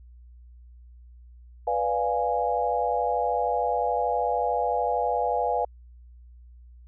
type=chord; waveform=sine; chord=B diminished seventh; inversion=none; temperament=equal; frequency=493.9 / 587.3 / 698.5 / 830.6 Hz; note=B4 / D5 / F5 / Ab5; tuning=0 / 0 / 0 / 0 cents; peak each=-28 / -31 / -27 / -27 dBFS; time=1.67-5.65 s; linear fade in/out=5 ms; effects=added 60 Hz sine -46 dBFS peak until 6.87 s